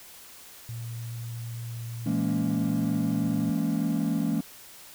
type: tone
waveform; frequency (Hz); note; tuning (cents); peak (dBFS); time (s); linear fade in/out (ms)
sine; 116.54; A#2; 0; -33; 0.69-3.5; 0
type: chord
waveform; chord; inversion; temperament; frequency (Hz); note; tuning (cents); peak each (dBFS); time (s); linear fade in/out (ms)
triangle; A# half-diminished seventh; second; just; 167.82 / 209.8 / 233.1 / 279.7; E3 / G#3 / A#3 / C#4; +31 / +18 / 0 / +16; -27; 2.06-4.41; 5
effects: tanh soft clip ceiling -16 dBFS + white hiss -48 dBFS RMS until 4.94 s